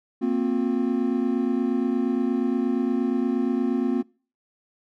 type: chord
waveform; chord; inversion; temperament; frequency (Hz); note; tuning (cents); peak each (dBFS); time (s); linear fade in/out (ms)
triangle; Bb suspended second; none; equal with one note detuned; 233.1 / 261.6 / 357.4; Bb3 / C4 / F4; 0 / 0 / +40; -23 / -22 / -26; 0.21-4.03; 20
effects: noise-tail reverb RT60 0.4 s tail -25 dB re dry